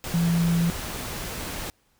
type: tone in noise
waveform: sine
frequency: 169.2 Hz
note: E3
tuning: 45 cents sharp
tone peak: -19 dBFS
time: 0.14-0.7 s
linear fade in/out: 0 ms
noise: pink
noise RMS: -33 dBFS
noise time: 0.04-1.7 s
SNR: +11 dB
effects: pink hiss -66 dBFS RMS until 1.99 s